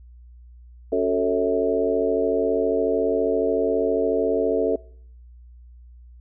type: harmonic tone with a mistuned harmonic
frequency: 92.8 Hz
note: F#2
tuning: 6 cents sharp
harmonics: 3 / 4 / 5 / 6 / 7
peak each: -27 / -26 / -21 / -28 / -27 dBFS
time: 0.92-4.76 s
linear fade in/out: 5 ms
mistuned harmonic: 5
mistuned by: -70 cents
effects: noise-tail reverb RT60 0.6 s tail -23 dB re dry + added 60 Hz sine -43 dBFS peak until 6.2 s